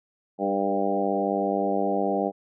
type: harmonic tone with a mistuned harmonic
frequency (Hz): 99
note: G2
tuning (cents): +18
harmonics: 2 / 3 / 4 / 5 / 6 / 7 / 8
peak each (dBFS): -30 / -30 / -30 / -30 / -30 / -30 / -30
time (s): 0.38-2.32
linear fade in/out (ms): 50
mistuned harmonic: 5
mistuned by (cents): -15
effects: none